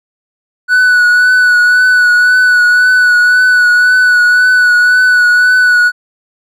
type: tone with vibrato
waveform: triangle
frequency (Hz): 1480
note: F#6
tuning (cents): 0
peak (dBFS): -3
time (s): 0.68-5.92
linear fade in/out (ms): 50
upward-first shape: triangle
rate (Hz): 1.9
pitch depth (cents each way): 29
effects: none